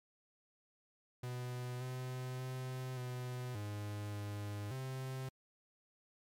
45% pulse tone with pitch steps, 124.3 / 127.7 / 128.9 / 125.2 / 103.7 / 103.1 / 131.2 Hz, B2 / C3 / C3 / B2 / G#2 / G#2 / C3, +12 / -42 / -26 / +24 / -2 / -12 / +5 cents, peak -40 dBFS, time 1.23-5.29 s, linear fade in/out 5 ms, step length 580 ms, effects MP3 96 kbps

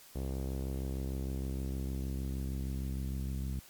sawtooth tone with low-pass filter sweep, 66.5 Hz, C2, 29 cents sharp, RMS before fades -36 dBFS, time 0.15-3.6 s, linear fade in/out 10 ms, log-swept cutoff 520 to 200 Hz, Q 1.2, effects white hiss -56 dBFS RMS until 3.69 s + MP3 96 kbps

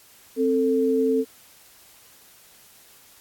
sine tone pair together, 263 / 445.3 Hz, C4 / A4, +9 / +21 cents, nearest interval major sixth, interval 912 cents, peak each -22 / -20 dBFS, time 0.36-1.25 s, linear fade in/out 50 ms, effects white hiss -52 dBFS RMS until 3.2 s + AAC 64 kbps

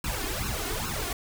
pink noise with flanger, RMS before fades -31 dBFS, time 0.04-1.13 s, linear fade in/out 2 ms, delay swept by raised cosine 0.74 to 2.84 ms, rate 2.4 Hz, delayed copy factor +0.95, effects none

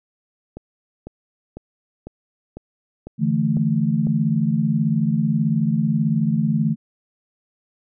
click train, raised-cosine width 2 ms, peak -20 dBFS, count 8, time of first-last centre 0.57-4.07 s, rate 2 Hz
sine chord, D suspended second, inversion none, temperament just, 146.83 / 165.19 / 220.2 Hz, D3 / E3 / A3, 0 / +4 / +2 cents, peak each -22 / -21 / -20 dBFS, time 3.18-6.76 s, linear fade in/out 50 ms
effects none

